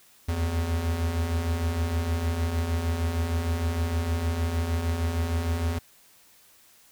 square beating tone pair, 77.78 / 84.28 Hz, D#2 / E2, 0 / +39 cents, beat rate 6.5 Hz, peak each -33 / -26 dBFS, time 0.28-5.79 s, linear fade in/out 10 ms, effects white hiss -57 dBFS RMS until 6.91 s

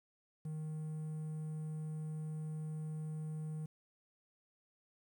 triangle tone with quantisation, 155.56 Hz, D#3, in tune, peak -37 dBFS, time 0.45-3.66 s, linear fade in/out 5 ms, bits 11, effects none

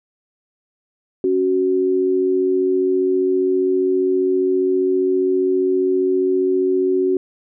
sine tone pair together, 277.2 / 372.2 Hz, C#4 / F#4, 0 / +10 cents, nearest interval perfect fourth, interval 510 cents, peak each -22 / -15 dBFS, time 1.24-7.17 s, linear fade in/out 2 ms, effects none

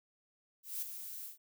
violet noise with ADSR envelope, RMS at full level -37 dBFS, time 0.63-1.38 s, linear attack 190 ms, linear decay 14 ms, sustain -8 dB, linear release 130 ms, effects none

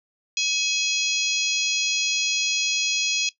harmonic tone with a mistuned harmonic, 830 Hz, G#5, 1 cent flat, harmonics 3 / 4 / 5 / 6 / 7 / 8, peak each -26 / -27 / -28 / -29 / -29 / -30 dBFS, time 0.37-3.29 s, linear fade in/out 2 ms, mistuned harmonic 3, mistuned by +40 cents, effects noise-tail reverb RT60 0.1 s tail -17 dB re dry

